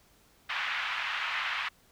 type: band-pass noise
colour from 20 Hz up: white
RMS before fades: -33 dBFS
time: 0.49-1.69 s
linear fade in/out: 10 ms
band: 1000 to 2800 Hz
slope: 24 dB/octave
effects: pink hiss -63 dBFS RMS until 1.91 s